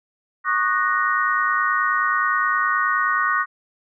sine chord, D# minor seventh, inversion third, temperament equal with one note detuned, 1108.7 / 1218.2 / 1480 / 1864.7 Hz, C#6 / D#6 / F#6 / A#6, 0 / -37 / 0 / 0 cents, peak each -23 dBFS, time 0.44-3.46 s, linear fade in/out 50 ms, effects none

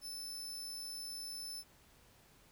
sawtooth tone, 5274 Hz, E8, in tune, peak -40 dBFS, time 0.01-1.64 s, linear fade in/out 50 ms, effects pink hiss -65 dBFS RMS until 2.51 s

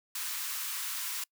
white high-pass noise, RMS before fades -36 dBFS, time 0.15-1.24 s, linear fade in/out 5 ms, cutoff 970 Hz, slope 48 dB/octave, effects noise-tail reverb RT60 0.1 s tail -26 dB re dry

